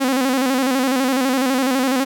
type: tone with vibrato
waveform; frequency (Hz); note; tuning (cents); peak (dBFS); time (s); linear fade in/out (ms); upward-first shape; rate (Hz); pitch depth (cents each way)
sawtooth; 261.6; C4; 0; -12; 0-2.05; 20; square; 12; 68
effects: none